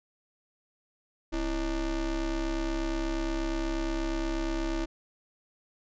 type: ring-modulated tone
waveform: square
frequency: 147.8 Hz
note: D3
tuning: 11 cents sharp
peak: -26 dBFS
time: 1.32-4.86 s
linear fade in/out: 20 ms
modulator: 182 Hz
effects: resampled to 16000 Hz